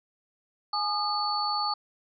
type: tone cluster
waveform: sine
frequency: 838 / 1223 / 4459 Hz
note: G#5 / D#6 / C#8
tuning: +15 / -30 / +9 cents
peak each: -30 dBFS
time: 0.73-1.74 s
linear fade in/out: 5 ms
effects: none